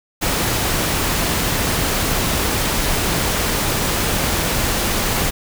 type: noise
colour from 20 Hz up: pink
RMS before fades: -19 dBFS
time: 0.21-5.31 s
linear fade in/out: 20 ms
effects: none